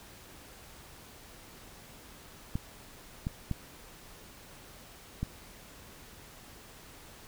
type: clicks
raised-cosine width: 5 ms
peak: -19 dBFS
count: 4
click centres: 2.555 / 3.269 / 3.513 / 5.23 s
effects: pink hiss -52 dBFS RMS until 7.27 s